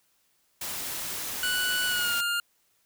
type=noise; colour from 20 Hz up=white; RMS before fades=-34 dBFS; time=0.61-2.21 s; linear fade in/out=5 ms
type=tone with pitch glide; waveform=25% pulse; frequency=1480 to 1405.8 Hz; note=F#6 to F6; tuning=0 to +11 cents; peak=-22 dBFS; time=1.43-2.4 s; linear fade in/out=2 ms; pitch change=-89 cents; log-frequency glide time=1.87-2.15 s
effects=white hiss -69 dBFS RMS until 2.85 s